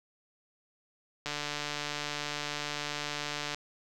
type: click train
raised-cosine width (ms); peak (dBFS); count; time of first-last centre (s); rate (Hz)
0.2; -17; 337; 1.26-3.546; 147
effects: none